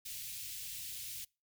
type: band-stop noise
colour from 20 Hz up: white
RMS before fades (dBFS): -44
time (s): 0.05-1.25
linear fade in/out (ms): 10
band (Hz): 140 to 2400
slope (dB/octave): 24
effects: noise-tail reverb RT60 0.3 s tail -26 dB re dry